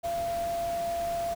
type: tone in noise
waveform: sine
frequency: 683 Hz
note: F5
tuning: 39 cents flat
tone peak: -28 dBFS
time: 0.03-1.35 s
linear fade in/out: 20 ms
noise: pink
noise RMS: -42 dBFS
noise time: 0.03-1.35 s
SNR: +11 dB
effects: none